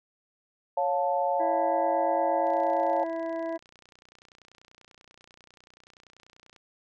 sine chord, Db augmented, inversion none, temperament equal with one note detuned, 554.4 / 707.8 / 880 Hz, Db5 / F5 / A5, 0 / +23 / 0 cents, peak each -28 dBFS, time 0.77-3.04 s, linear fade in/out 5 ms
harmonic tone, 329.6 Hz, E4, in tune, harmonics 1 / 2 / 3 / 5 / 6, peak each -34 / -31 / -41 / -48 / -50 dBFS, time 1.39-3.58 s, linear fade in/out 20 ms
click train, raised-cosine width 0.2 ms, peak -36 dBFS, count 125, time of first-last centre 2.47-6.562 s, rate 30.3 Hz
effects none

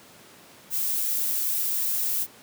violet noise, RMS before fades -26 dBFS, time 0.7-2.27 s, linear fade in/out 50 ms, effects pink hiss -50 dBFS RMS until 2.42 s + high-pass 150 Hz 12 dB/octave

